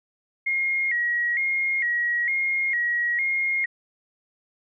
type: tone with vibrato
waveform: sine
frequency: 2020 Hz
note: B6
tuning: 39 cents sharp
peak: -21 dBFS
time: 0.46-3.66 s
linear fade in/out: 10 ms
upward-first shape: square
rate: 1.1 Hz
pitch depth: 100 cents each way
effects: none